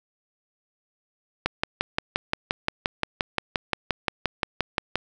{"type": "click train", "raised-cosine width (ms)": 0.3, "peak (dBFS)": -6, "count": 21, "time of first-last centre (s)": [1.46, 4.957], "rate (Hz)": 5.72, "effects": []}